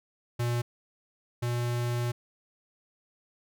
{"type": "tone pair in turn", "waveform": "square", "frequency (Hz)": [119.9, 120.47], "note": ["A#2", "B2"], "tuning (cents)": [49, -43], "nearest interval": "unison", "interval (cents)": 8, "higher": "second", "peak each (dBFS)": [-27, -28], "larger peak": "first", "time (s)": [[0.39, 0.62], [1.42, 2.12]], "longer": "second", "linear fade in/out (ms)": 10, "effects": []}